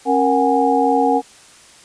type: tone cluster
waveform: sine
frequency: 271.7 / 467.7 / 741 / 824 Hz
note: C#4 / A#4 / F#5 / G#5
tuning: -35 / +6 / +2 / -14 cents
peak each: -18 dBFS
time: 0.05-1.22 s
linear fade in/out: 50 ms
effects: white hiss -45 dBFS RMS until 1.84 s + resampled to 22050 Hz